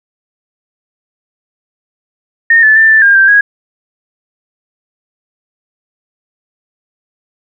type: tone with pitch steps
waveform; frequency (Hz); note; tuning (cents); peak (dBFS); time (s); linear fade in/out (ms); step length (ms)
sine; 1833 / 1741 / 1780 / 1765 / 1611 / 1575 / 1650; A#6 / A6 / A6 / A6 / G6 / G6 / G#6; -30 / -19 / +20 / +5 / +47 / +8 / -12; -3; 2.5-3.41; 5; 130
effects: none